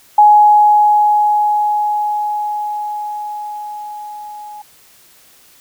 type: tone with level ramp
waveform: sine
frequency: 838 Hz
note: G#5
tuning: 15 cents sharp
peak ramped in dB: -3 to -29 dBFS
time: 0.18-4.62 s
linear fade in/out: 5 ms
effects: white hiss -47 dBFS RMS until 5.6 s